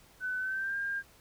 sine tone with pitch glide, 1506 to 1604.8 Hz, F#6 to G6, +30 to +40 cents, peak -31 dBFS, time 0.2-1.03 s, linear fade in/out 50 ms, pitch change +110 cents, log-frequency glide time 0.38-0.77 s, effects pink hiss -60 dBFS RMS until 1.2 s

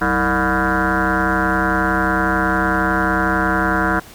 sine tone with frequency modulation, 862 Hz, A5, 36 cents flat, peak -14 dBFS, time 0.01-4 s, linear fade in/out 10 ms, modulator 135 Hz, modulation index 5.7, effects pink hiss -41 dBFS RMS until 4.14 s

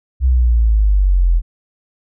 sine exponential sweep, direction down, 65.9 to 41.2 Hz, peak -9 dBFS, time 0.2-1.42 s, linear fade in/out 50 ms, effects none

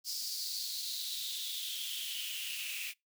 white noise with high-pass filter sweep, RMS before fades -39 dBFS, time 0.04-2.94 s, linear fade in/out 50 ms, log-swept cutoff 5000 to 2500 Hz, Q 6.1, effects noise-tail reverb RT60 0.2 s tail -25 dB re dry

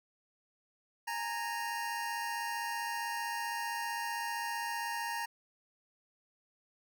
25% pulse tone pair together, 830.6 / 926.1 Hz, G#5 / A#5, 0 / -12 cents, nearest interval major second, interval 188 cents, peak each -38 / -32 dBFS, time 1.07-5.26 s, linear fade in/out 10 ms, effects none

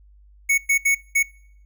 square tone bursts at uneven times, 2217 Hz, C#7, in tune, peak -16 dBFS, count 4, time 0.49-0.58 / 0.69-0.78 / 0.85-0.95 / 1.15-1.23 s, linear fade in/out 10 ms, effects noise-tail reverb RT60 0.7 s tail -25 dB re dry + added 50 Hz sine -48 dBFS peak until 1.65 s

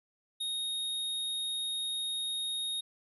square tone, 3729 Hz, A#7, in tune, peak -33 dBFS, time 0.4-2.81 s, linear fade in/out 10 ms, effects resampled to 32000 Hz

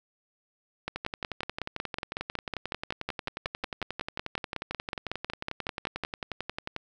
two click trains, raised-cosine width 0.3 ms, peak -17 / -15 dBFS, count 66 / 29, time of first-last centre 0.96-6.764 / 0.88-6.037 s, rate 11.2 / 5.43 Hz, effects none

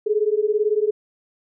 sine beating tone pair, 414.2 / 432.2 Hz, G#4 / A4, -5 / -31 cents, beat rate 18 Hz, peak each -20 dBFS, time 0.06-0.91 s, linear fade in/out 10 ms, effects none

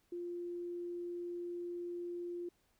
sine tone, 349.1 Hz, F4, 1 cent flat, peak -39 dBFS, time 0.12-2.49 s, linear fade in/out 5 ms, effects pink hiss -75 dBFS RMS until 2.79 s

